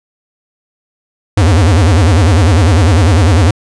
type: tone with vibrato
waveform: square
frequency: 90.5 Hz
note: F#2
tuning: 38 cents flat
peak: -6 dBFS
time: 1.37-3.51 s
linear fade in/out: 5 ms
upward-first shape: sine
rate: 10 Hz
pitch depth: 290 cents each way
effects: resampled to 22050 Hz